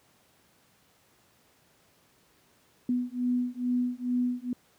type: beating tone pair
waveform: sine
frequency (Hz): 246 / 248.3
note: B3 / B3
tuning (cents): -7 / +9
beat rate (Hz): 2.3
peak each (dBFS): -29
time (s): 2.89-4.53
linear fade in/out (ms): 2
effects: pink hiss -64 dBFS RMS until 4.78 s + high-pass 100 Hz 12 dB/octave